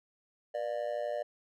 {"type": "tone with amplitude modulation", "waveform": "triangle", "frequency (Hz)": 594, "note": "D5", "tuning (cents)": 20, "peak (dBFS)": -26, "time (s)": [0.54, 1.23], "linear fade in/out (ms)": 10, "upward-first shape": "sine", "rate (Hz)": 112, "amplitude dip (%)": 95, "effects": []}